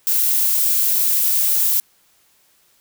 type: noise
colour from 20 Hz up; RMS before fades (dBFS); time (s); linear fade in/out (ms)
violet; -17; 0.07-1.8; 0
effects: white hiss -58 dBFS RMS until 2.8 s